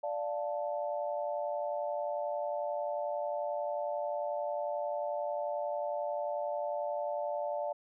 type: chord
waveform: sine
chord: D minor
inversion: none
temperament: equal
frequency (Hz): 587.3 / 698.5 / 880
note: D5 / F5 / A5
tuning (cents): 0 / 0 / 0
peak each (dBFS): -34 / -38 / -40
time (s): 0.03-7.73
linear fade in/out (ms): 10
effects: none